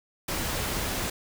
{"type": "noise", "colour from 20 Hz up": "pink", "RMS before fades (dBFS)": -30, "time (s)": [0.28, 1.1], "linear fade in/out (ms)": 5, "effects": []}